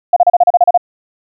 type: tone bursts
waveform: sine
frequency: 707 Hz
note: F5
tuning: 21 cents sharp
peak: -3 dBFS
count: 10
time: 0.13-0.776 s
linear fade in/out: 5 ms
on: 34 ms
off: 34 ms
effects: none